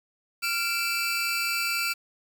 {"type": "tone cluster", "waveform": "45% pulse", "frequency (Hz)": [1386, 2336, 2652, 4628], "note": ["F6", "D7", "E7", "D8"], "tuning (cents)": [-14, -10, 10, -26], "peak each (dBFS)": -31, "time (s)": [0.42, 1.94], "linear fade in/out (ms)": 20, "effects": ["8-bit"]}